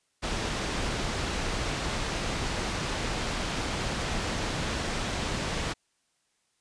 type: low-pass noise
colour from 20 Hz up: pink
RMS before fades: -31 dBFS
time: 0.22-5.74 s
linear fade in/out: 20 ms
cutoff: 6100 Hz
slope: 12 dB/octave
effects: white hiss -73 dBFS RMS until 6.6 s + resampled to 22050 Hz